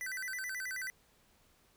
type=tone with vibrato; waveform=square; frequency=1748 Hz; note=A6; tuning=12 cents flat; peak=-38 dBFS; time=0.01-0.9 s; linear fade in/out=0 ms; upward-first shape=square; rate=9.3 Hz; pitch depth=220 cents each way; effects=pink hiss -68 dBFS RMS until 1.76 s